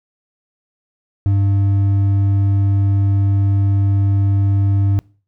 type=tone with hard clipping; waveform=triangle; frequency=99.1 Hz; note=G2; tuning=19 cents sharp; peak=-13 dBFS; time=1.26-4.99 s; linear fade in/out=0 ms; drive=8 dB; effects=noise-tail reverb RT60 0.4 s tail -25 dB re dry